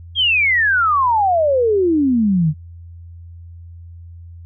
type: exponential sweep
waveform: sine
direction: down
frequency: 3304 to 145.4 Hz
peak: -12 dBFS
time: 0.15-2.54 s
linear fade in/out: 50 ms
effects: added 85 Hz sine -34 dBFS peak until 4.45 s